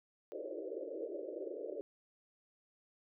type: band-pass noise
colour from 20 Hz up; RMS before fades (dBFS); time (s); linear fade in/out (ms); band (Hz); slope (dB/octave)
white; -43; 0.32-1.81; 0; 310 to 590; 96
effects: none